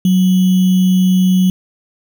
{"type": "tone with sample-and-hold", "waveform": "sine", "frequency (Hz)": 185, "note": "F#3", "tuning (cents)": 0, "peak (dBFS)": -8, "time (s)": [0.05, 1.5], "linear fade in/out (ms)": 2, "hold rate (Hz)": 3150, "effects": []}